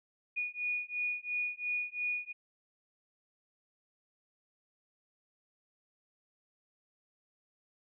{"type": "beating tone pair", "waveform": "sine", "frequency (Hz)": [2455, 2457.9], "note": ["D#7", "D#7"], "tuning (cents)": [-24, -22], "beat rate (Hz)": 2.9, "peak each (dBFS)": [-36, -36], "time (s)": [0.36, 2.33], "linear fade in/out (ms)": 20, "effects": []}